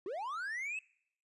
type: linear sweep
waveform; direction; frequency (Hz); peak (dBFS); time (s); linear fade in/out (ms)
triangle; up; 340.7 to 2654; -35; 0.06-0.79; 2
effects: noise-tail reverb RT60 0.7 s tail -24 dB re dry + resampled to 24000 Hz